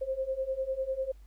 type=beating tone pair; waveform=sine; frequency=523.3 / 533.3 Hz; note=C5 / C5; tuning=0 / +33 cents; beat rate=10 Hz; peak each=-34 / -32 dBFS; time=0.01-1.12 s; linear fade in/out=10 ms; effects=added 50 Hz sine -49 dBFS peak until 1.26 s + pink hiss -69 dBFS RMS until 1.26 s